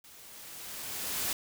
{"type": "noise with level ramp", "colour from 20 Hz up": "white", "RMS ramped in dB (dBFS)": [-54, -31], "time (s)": [0.04, 1.33], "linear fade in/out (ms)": 2, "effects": []}